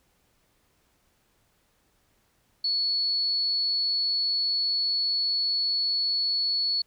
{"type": "tone", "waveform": "sine", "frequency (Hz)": 4405, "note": "C#8", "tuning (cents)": -12, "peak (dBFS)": -23, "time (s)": [2.64, 6.82], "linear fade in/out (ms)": 5, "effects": ["pink hiss -68 dBFS RMS until 6.86 s"]}